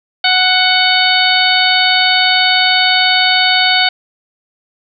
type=harmonic tone with a mistuned harmonic; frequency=740 Hz; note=F#5; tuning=in tune; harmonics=1 / 2 / 3 / 4 / 5 / 6; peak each=-16 / -16 / -16 / -16 / -16 / -16 dBFS; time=0.24-3.89 s; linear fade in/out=5 ms; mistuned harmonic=4; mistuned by=+25 cents; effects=none